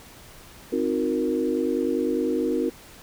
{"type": "chord", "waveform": "sine", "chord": "C half-diminished seventh", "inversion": "none", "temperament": "equal with one note detuned", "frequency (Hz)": [261.6, 311.1, 361.5, 466.2], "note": ["C4", "Eb4", "Gb4", "Bb4"], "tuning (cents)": [0, 0, -40, 0], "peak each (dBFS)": -27, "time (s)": [0.72, 2.7], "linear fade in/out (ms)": 10, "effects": ["pink hiss -47 dBFS RMS until 3.02 s"]}